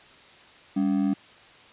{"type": "ring-modulated tone", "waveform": "triangle", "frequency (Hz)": 240.8, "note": "B3", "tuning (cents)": -44, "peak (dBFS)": -16, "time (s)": [0.76, 1.14], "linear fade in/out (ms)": 10, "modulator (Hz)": 41.3, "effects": ["white hiss -51 dBFS RMS until 1.72 s", "resampled to 8000 Hz"]}